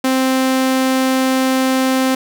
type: tone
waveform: sawtooth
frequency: 261.6 Hz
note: C4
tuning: in tune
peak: -9 dBFS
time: 0.04-2.15 s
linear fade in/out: 5 ms
effects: none